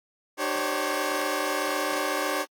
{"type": "tone cluster", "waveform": "15% pulse", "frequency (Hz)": [300.8, 384.6, 532, 560], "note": ["D4", "G4", "C5", "C#5"], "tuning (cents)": [42, -33, 29, 18], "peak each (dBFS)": -25, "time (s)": [0.37, 2.46], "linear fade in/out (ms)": 50, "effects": ["AAC 64 kbps"]}